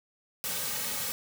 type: noise with comb filter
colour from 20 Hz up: white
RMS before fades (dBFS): -33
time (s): 0.44-1.12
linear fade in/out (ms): 0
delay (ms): 2.9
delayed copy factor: -0.95
effects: none